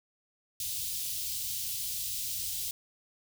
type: band-stop noise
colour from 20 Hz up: white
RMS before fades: -35 dBFS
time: 0.6-2.71 s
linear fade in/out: 2 ms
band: 130 to 3200 Hz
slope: 24 dB/octave
effects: none